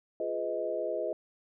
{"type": "chord", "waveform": "sine", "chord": "F half-diminished seventh", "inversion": "none", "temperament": "just", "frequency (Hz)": [349.2, 419.1, 502.9, 628.6], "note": ["F4", "Ab4", "Cb5", "Eb5"], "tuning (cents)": [0, 16, 31, 18], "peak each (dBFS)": [-38, -37, -36, -33], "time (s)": [0.2, 1.13], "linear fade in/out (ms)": 2, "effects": []}